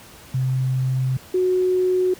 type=tone pair in turn; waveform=sine; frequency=130 / 367.7 Hz; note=C3 / F#4; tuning=-11 / -11 cents; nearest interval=octave + tritone; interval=1800 cents; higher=second; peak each=-18 / -16 dBFS; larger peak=second; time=0.34-1.17 / 1.34-2.14 s; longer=first; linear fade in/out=5 ms; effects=pink hiss -44 dBFS RMS until 2.19 s + high-pass 60 Hz 12 dB/octave